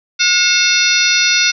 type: harmonic tone with a mistuned harmonic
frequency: 722 Hz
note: F#5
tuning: 43 cents flat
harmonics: 2 / 3 / 4 / 5 / 6 / 7 / 8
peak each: -18 / -18 / -18 / -18 / -18 / -18 / -18 dBFS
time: 0.19-1.52 s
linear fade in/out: 20 ms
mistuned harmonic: 4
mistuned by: -130 cents
effects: none